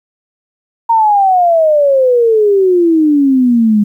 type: exponential sweep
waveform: sine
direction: down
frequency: 932.3 to 204 Hz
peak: -6 dBFS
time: 0.89-3.84 s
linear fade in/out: 10 ms
effects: 8-bit